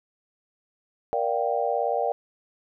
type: chord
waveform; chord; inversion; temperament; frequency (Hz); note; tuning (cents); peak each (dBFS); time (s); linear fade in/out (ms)
sine; G minor seventh; first; just; 470.4 / 588 / 705.6 / 784; Bb4 / D5 / F5 / G5; +16 / +2 / +18 / 0; -28; 1.13-2.12; 0
effects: none